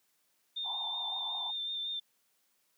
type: tone with vibrato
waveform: sine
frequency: 3598 Hz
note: A7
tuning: 38 cents sharp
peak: -34 dBFS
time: 0.56-2 s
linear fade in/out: 10 ms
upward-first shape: sine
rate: 5.4 Hz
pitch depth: 25 cents each way
type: band-pass noise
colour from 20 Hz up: pink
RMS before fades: -45 dBFS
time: 0.64-1.52 s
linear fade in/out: 20 ms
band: 730 to 1000 Hz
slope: 96 dB/octave
effects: white hiss -74 dBFS RMS until 2.77 s + high-pass 150 Hz 12 dB/octave